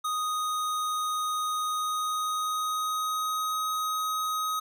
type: tone with pitch glide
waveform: square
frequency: 1244.5 to 1260.4 Hz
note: D#6 to D#6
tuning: 0 to +22 cents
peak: -28 dBFS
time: 0.04-4.6 s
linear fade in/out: 10 ms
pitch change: +22 cents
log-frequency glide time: 1.67-3.67 s
effects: none